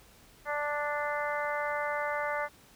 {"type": "harmonic tone", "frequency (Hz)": 293.7, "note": "D4", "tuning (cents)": 0, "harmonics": [2, 3, 4, 5, 6, 7], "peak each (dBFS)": [-34, -36, -37, -38, -39, -39], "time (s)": [0.45, 2.49], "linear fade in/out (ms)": 50, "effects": ["pink hiss -58 dBFS RMS until 2.75 s"]}